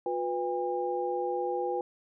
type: tone cluster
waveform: sine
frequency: 357.9 / 494 / 808 Hz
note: F4 / B4 / G#5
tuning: +42 / 0 / -48 cents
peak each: -33 / -32 / -33 dBFS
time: 0.06-1.81 s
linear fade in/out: 2 ms
effects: none